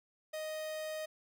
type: tone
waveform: 45% pulse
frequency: 623 Hz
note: D#5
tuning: 2 cents sharp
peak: -38 dBFS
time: 0.33-1.06 s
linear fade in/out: 10 ms
effects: none